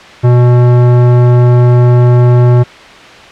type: tone with tanh clipping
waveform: sine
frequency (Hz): 122.5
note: B2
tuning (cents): -14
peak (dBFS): -5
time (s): 0.23-2.64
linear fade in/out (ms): 20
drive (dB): 17
effects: white hiss -32 dBFS RMS until 3.31 s + low-pass 3000 Hz 12 dB/octave